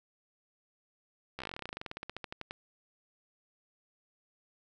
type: slowing click train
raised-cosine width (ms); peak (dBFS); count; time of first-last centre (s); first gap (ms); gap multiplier
0.3; -23; 27; 1.39-2.509; 14; 1.08
effects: none

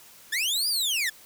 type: linear two-way sweep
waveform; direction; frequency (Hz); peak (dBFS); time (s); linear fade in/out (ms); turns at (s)
sawtooth; up then down; 1661.2 to 4956 to 1661.2; -21; 0.32-1.1; 10; 0.68
effects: white hiss -51 dBFS RMS until 1.25 s

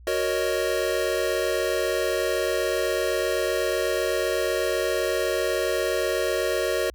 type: chord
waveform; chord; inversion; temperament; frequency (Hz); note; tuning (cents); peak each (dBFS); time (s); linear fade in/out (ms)
square; D# minor seventh; first; equal; 370 / 466.2 / 554.4 / 622.3; F#4 / A#4 / C#5 / D#5; 0 / 0 / 0 / 0; -29; 0.07-6.9; 2
effects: added 60 Hz sine -44 dBFS peak until 6.94 s

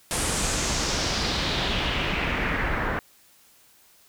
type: noise with low-pass filter sweep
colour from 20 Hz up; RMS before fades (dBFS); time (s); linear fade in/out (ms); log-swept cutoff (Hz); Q
pink; -26; 0.11-2.99; 0; 10000 to 1500; 2.4
effects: white hiss -57 dBFS RMS until 4.08 s

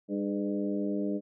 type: harmonic tone with a mistuned harmonic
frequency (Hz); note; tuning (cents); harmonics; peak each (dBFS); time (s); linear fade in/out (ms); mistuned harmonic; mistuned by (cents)
100.6; G2; +45; 2 / 3 / 4 / 5 / 6; -32 / -32 / -37 / -40 / -40; 0.08-1.21; 50; 4; +48
effects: none

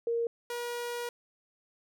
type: tone pair in turn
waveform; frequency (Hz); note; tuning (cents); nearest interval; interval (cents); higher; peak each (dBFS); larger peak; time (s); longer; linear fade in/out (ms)
sine / sawtooth; 466.2 / 479.6; A#4 / A#4; 0 / +49; unison; 49; second; -27 / -30; first; 0.07-0.27 / 0.5-1.09; second; 2
effects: none

